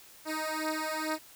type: beating tone pair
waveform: 10% pulse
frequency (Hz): 311.1 / 313.4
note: D#4 / D#4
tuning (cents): 0 / +13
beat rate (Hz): 2.3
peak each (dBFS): -26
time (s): 0.25-1.19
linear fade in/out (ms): 50
effects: white hiss -54 dBFS RMS until 1.35 s